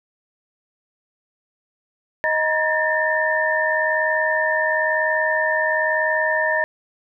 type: tone cluster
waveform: sine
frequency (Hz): 625 / 950 / 1724 / 1805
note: D#5 / A#5 / A6 / A6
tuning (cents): +8 / +33 / -36 / +44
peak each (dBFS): -22 / -25 / -28 / -20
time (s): 2.24-6.64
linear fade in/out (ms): 0
effects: none